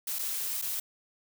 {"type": "noise with dropouts", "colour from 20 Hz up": "blue", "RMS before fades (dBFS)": -33, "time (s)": [0.07, 0.8], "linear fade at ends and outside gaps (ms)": 5, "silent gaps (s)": [[0.187, 0.191], [0.616, 0.622]], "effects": []}